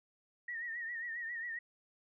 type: tone with vibrato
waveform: sine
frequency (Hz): 1870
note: A#6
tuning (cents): +5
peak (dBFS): -38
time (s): 0.48-1.59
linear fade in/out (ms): 5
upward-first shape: triangle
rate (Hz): 7.4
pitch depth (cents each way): 86
effects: none